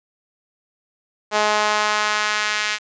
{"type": "tone with high-pass filter sweep", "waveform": "sawtooth", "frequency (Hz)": 211.2, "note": "G#3", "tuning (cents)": 29, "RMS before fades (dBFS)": -20, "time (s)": [1.31, 2.79], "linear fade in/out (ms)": 50, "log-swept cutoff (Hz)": [680, 2000], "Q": 1.3, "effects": ["resampled to 16000 Hz", "7-bit"]}